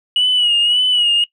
sine tone with vibrato, 2918 Hz, F#7, 25 cents flat, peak -10 dBFS, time 0.16-1.24 s, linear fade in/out 2 ms, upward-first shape sine, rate 1.8 Hz, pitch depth 55 cents each way, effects noise-tail reverb RT60 0.1 s tail -21 dB re dry + tanh soft clip ceiling -8 dBFS

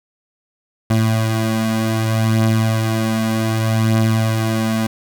25% pulse beating tone pair, 111.1 / 111.75 Hz, A2 / A2, +17 / +27 cents, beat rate 0.65 Hz, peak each -12 / -18 dBFS, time 0.9-4.87 s, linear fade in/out 5 ms, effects none

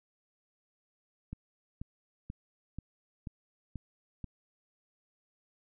click train, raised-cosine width 5 ms, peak -27 dBFS, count 7, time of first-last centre 1.33-4.243 s, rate 2.06 Hz, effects none

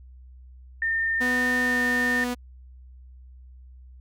sine tone, 1813 Hz, A#6, 49 cents flat, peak -22 dBFS, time 0.82-2.24 s, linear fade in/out 2 ms
sawtooth tone with pitch glide, 248 to 245.6 Hz, B3 to B3, +7 to -9 cents, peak -22 dBFS, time 1.2-2.35 s, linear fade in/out 20 ms, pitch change -16 cents, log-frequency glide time 1.62-1.81 s
effects added 63 Hz sine -44 dBFS peak until 4 s

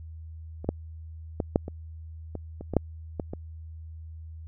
clicks, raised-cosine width 2 ms, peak -24 / -11 / -13 / -6 / -22 / -21 / -24 / -17 / -6 / -15 / -20 dBFS, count 11, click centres 0.645 / 0.69 / 1.402 / 1.559 / 1.681 / 2.353 / 2.61 / 2.737 / 2.767 / 3.198 / 3.335 s, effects added 80 Hz sine -39 dBFS peak until 4.47 s

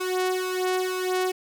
sawtooth tone with flanger, 369.3 Hz, F#4, 3 cents flat, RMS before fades -26 dBFS, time 0-1.32 s, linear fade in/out 10 ms, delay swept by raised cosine 1.9 to 2.74 ms, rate 2.1 Hz, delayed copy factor +0.8, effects none

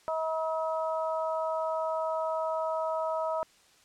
harmonic tone, 320 Hz, D#4, 49 cents sharp, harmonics 2 / 3 / 4, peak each -30 / -34 / -36 dBFS, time 0.08-3.43 s, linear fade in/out 0 ms, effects white hiss -61 dBFS RMS until 3.84 s + low-pass 8000 Hz 12 dB/octave

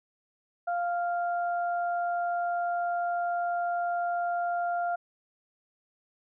sine tone pair together, 698.5 / 1394.1 Hz, F5 / F6, 0 / -3 cents, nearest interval octave, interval 1197 cents, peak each -27 / -36 dBFS, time 0.67-4.96 s, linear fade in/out 10 ms, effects none

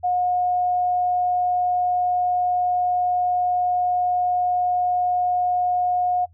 sine tone, 721 Hz, F#5, 45 cents flat, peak -18 dBFS, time 0.03-6.26 s, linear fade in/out 20 ms, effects noise-tail reverb RT60 0.1 s tail -23 dB re dry + added 85 Hz sine -49 dBFS peak until 6.33 s

